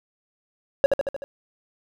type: tone with echo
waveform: triangle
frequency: 554.4 Hz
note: C#5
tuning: in tune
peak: -9 dBFS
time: 0.84-0.86 s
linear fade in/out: 0 ms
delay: 76 ms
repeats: 5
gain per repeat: -4 dB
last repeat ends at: 1.24 s
effects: none